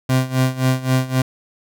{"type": "tone with tremolo", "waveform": "30% pulse", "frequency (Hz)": 129.7, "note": "C3", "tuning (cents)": -15, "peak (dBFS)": -10, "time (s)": [0.09, 1.22], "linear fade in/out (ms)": 5, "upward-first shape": "sine", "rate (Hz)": 3.8, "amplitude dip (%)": 85, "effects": []}